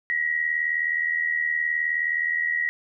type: tone pair together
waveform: sine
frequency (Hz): 1901.8 / 1981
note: A#6 / B6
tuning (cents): +34 / +5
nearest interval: minor second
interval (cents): 71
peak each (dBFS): -23 / -28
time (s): 0.1-2.69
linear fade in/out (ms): 0
effects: none